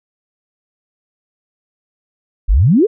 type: exponential sweep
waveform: sine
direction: up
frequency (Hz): 38.67 to 479.6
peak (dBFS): -7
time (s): 2.48-2.87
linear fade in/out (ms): 20
effects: none

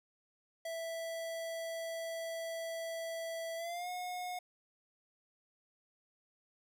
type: tone with pitch glide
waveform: square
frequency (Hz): 659.3 to 723.1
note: E5 to F#5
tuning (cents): 0 to -40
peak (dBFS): -39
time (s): 0.65-4.39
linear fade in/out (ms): 5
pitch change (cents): +160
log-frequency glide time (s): 3.56-3.89
effects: none

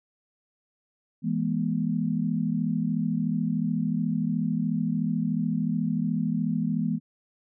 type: chord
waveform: sine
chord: E major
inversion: none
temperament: equal with one note detuned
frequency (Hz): 164.81 / 207.7 / 241.4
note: E3 / G#3 / B3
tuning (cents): 0 / 0 / -39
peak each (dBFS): -28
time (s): 1.22-7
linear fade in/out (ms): 50
effects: none

